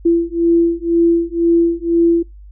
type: beating tone pair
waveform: sine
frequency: 336.6 / 338.6 Hz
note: E4 / E4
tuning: +36 / +46 cents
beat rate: 2 Hz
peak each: -14 dBFS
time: 0.05-2.23 s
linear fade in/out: 10 ms
effects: noise-tail reverb RT60 0.2 s tail -26 dB re dry + added 50 Hz sine -35 dBFS peak until 2.51 s